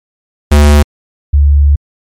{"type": "tone pair in turn", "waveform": ["square", "sine"], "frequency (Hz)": [73.42, 71.78], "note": ["D2", "D2"], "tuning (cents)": [0, -39], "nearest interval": "unison", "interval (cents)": 39, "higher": "first", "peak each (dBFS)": -3, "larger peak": "neither", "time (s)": [[0.51, 0.83], [1.33, 1.76]], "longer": "second", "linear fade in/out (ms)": 10, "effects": ["MP3 64 kbps"]}